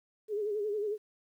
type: tone with vibrato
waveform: sine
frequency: 418.1 Hz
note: G#4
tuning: 12 cents sharp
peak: -30 dBFS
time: 0.28-0.98 s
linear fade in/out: 50 ms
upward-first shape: sine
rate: 11 Hz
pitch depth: 69 cents each way
effects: 11-bit